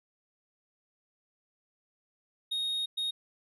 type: tone bursts at uneven times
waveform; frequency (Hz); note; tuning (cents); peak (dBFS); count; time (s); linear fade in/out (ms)
triangle; 3729; A#7; 0; -28; 2; 2.51-2.86 / 2.97-3.11; 10
effects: resampled to 32000 Hz